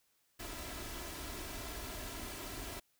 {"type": "noise with comb filter", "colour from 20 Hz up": "pink", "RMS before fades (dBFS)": -44, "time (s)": [0.39, 2.8], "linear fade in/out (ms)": 10, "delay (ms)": 3, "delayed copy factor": 0.55, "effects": ["white hiss -75 dBFS RMS until 2.99 s"]}